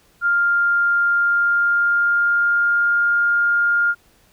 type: tone with pitch glide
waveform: sine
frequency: 1400 to 1409.7 Hz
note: F6 to F6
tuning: +4 to +16 cents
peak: -14 dBFS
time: 0.21-3.95 s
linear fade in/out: 50 ms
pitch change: +12 cents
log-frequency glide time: 1.11-3 s
effects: pink hiss -56 dBFS RMS until 4.32 s